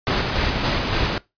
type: noise with tremolo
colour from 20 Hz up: pink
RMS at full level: -20 dBFS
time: 0.07-1.18 s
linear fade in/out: 0 ms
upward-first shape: square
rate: 3.5 Hz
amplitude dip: 30%
effects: noise-tail reverb RT60 0.2 s tail -20 dB re dry + resampled to 11025 Hz